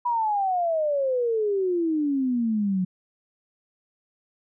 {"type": "exponential sweep", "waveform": "sine", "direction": "down", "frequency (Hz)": [984, 180.2], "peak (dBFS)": -21, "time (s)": [0.05, 2.85], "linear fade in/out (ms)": 10, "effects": []}